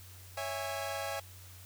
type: chord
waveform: sawtooth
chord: C# minor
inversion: none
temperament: equal with one note detuned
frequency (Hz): 554.4 / 659.3 / 820.1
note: C#5 / E5 / G#5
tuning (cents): 0 / 0 / -22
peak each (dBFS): -36 / -36 / -36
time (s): 0.37-1.2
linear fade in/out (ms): 5
effects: added 92 Hz sine -51 dBFS peak until 1.65 s + white hiss -55 dBFS RMS until 1.65 s